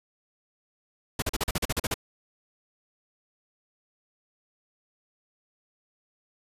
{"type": "noise bursts", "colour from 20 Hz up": "pink", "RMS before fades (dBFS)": -27, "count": 11, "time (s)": [1.19, 1.942], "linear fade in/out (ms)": 5, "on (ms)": 32, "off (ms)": 40, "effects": ["resampled to 32000 Hz"]}